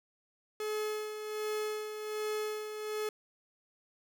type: tone with tremolo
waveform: 45% pulse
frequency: 426.9 Hz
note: G#4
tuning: 48 cents sharp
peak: -32 dBFS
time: 0.6-3.09 s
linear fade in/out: 2 ms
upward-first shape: sine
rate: 1.3 Hz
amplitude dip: 55%
effects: none